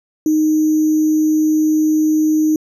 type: tone with sample-and-hold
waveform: sine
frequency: 309.8 Hz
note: D#4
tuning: 7 cents flat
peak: -11 dBFS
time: 0.26-2.56 s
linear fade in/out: 2 ms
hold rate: 6300 Hz
effects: resampled to 32000 Hz